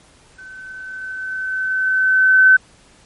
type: tone with level ramp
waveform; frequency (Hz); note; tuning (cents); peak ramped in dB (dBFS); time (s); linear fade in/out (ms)
sine; 1525; G6; -48; -35 to -5; 0.38-2.57; 10
effects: pink hiss -50 dBFS RMS until 3.05 s + MP3 48 kbps